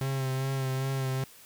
45% pulse tone with vibrato, 133.2 Hz, C3, 31 cents sharp, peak -28 dBFS, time 0.01-1.24 s, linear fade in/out 2 ms, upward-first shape sine, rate 2.5 Hz, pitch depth 27 cents each way, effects white hiss -53 dBFS RMS until 1.45 s

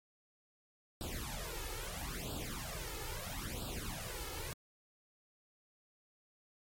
pink noise with flanger, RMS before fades -42 dBFS, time 1.01-4.53 s, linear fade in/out 0 ms, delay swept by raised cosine 0.24 to 2.34 ms, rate 0.76 Hz, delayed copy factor +1, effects MP3 64 kbps

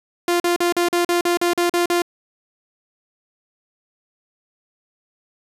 sawtooth tone bursts, 348.4 Hz, F4, 4 cents flat, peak -12 dBFS, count 11, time 0.28-2.02 s, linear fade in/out 2 ms, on 120 ms, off 42 ms, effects resampled to 32000 Hz

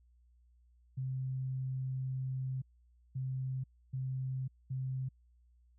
sine tone bursts at uneven times, 130.81 Hz, C3, in tune, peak -34 dBFS, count 4, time 0.97-2.62 / 3.15-3.64 / 3.93-4.48 / 4.7-5.09 s, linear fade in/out 10 ms, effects added 60 Hz sine -63 dBFS peak until 5.78 s

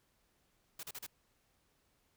white noise bursts, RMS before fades -45 dBFS, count 4, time 0.79-1.066 s, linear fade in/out 5 ms, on 42 ms, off 36 ms, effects pink hiss -75 dBFS RMS until 2.16 s

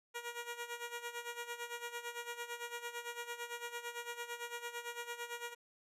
10% pulse tone with tremolo, 475.6 Hz, A#4, 35 cents sharp, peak -31 dBFS, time 0.14-5.55 s, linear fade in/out 20 ms, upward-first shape sine, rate 8.9 Hz, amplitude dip 75%, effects resampled to 32000 Hz

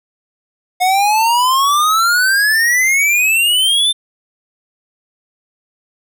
square exponential sweep, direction up, 721 to 3600 Hz, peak -11 dBFS, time 0.8-3.93 s, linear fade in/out 20 ms, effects none

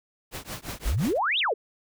pink noise with tremolo, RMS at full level -33 dBFS, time 0.31-1.19 s, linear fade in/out 50 ms, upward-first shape triangle, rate 5.7 Hz, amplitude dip 100%
sine exponential two-way sweep, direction up then down, 40.85 to 3910 to 375.2 Hz, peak -22 dBFS, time 0.85-1.54 s, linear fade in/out 10 ms, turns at 1.39 s
effects none

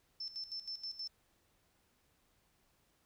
sine tone with tremolo, 5310 Hz, E8, 12 cents sharp, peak -39 dBFS, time 0.2-1.08 s, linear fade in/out 5 ms, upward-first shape square, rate 6.3 Hz, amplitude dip 75%, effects pink hiss -74 dBFS RMS until 3.05 s

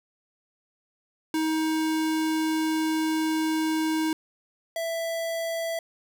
square tone pair in turn, 316.1 / 662.3 Hz, D#4 / E5, +27 / +8 cents, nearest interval octave + minor second, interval 1281 cents, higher second, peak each -24 / -28 dBFS, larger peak first, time 1.34-4.13 / 4.76-5.79 s, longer first, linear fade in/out 2 ms, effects none

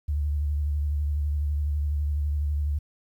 sine tone with vibrato, 73.42 Hz, D2, in tune, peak -23 dBFS, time 0.08-2.79 s, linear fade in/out 10 ms, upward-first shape sine, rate 12 Hz, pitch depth 46 cents each way, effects 10-bit

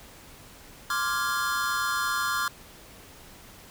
square chord, D half-diminished seventh, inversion third, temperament equal, 1046.5 / 1174.7 / 1396.9 / 1661.2 Hz, C6 / D6 / F6 / Ab6, 0 / 0 / 0 / 0 cents, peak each -34 / -31 / -30 / -34 dBFS, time 0.9-2.48 s, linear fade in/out 2 ms, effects pink hiss -49 dBFS RMS until 3.7 s

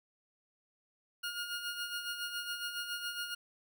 20% pulse tone with tremolo, 1426 Hz, F6, 36 cents sharp, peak -30 dBFS, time 1.23-3.35 s, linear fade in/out 10 ms, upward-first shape sine, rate 7.2 Hz, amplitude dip 55%, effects none

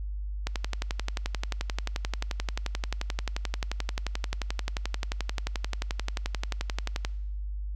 click train, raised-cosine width 0.2 ms, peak -13 dBFS, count 76, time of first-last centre 0.47-7.049 s, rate 11.4 Hz, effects noise-tail reverb RT60 0.9 s tail -22 dB re dry + added 50 Hz sine -31 dBFS peak until 7.75 s

